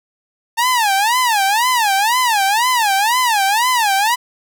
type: tone with vibrato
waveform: sawtooth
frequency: 889 Hz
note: A5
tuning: 18 cents sharp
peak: -9 dBFS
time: 0.57-4.16 s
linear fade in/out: 20 ms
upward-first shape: sine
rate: 2 Hz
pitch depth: 240 cents each way
effects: none